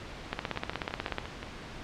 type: two click trains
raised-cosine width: 0.3 ms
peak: -22 / -14 dBFS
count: 6 / 15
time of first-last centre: 0.56-1.43 / 0.33-1.184 s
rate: 5.75 / 16.4 Hz
effects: pink hiss -43 dBFS RMS until 1.83 s + low-pass 4000 Hz 12 dB/octave